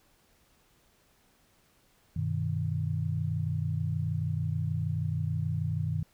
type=chord; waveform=sine; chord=G augmented; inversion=none; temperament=equal with one note detuned; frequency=96.87 / 123.47 / 155.56 Hz; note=G2 / B2 / D#3; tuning=-20 / 0 / 0 cents; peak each=-32 / -34 / -31 dBFS; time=2.16-6.03 s; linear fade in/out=5 ms; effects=pink hiss -66 dBFS RMS until 6.13 s